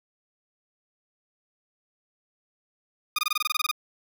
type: tone bursts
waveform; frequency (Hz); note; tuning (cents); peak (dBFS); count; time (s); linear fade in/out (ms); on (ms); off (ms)
15% pulse; 1224; D#6; -29; -16; 12; 3.16-3.714; 5; 26; 22
effects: none